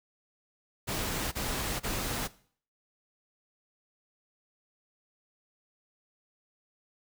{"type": "noise bursts", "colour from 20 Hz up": "pink", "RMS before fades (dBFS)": -33, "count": 3, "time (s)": [0.87, 2.28], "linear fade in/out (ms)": 20, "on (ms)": 450, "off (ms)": 30, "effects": ["noise-tail reverb RT60 0.5 s tail -18 dB re dry"]}